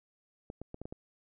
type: clicks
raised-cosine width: 2 ms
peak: -28 dBFS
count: 6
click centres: 0.501 / 0.616 / 0.744 / 0.816 / 0.855 / 0.925 s
effects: none